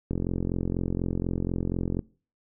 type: click train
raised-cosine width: 3 ms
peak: -15 dBFS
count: 84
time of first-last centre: 0.11-1.992 s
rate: 44.1 Hz
effects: noise-tail reverb RT60 0.4 s tail -23 dB re dry